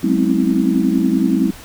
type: tone cluster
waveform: sine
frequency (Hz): 187.5 / 212 / 257.4 / 268.1 / 324.1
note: F#3 / G#3 / C4 / C4 / E4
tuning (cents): +23 / +36 / -28 / +42 / -29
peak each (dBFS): -19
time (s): 0.03-1.51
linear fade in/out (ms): 10
effects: pink hiss -38 dBFS RMS until 1.64 s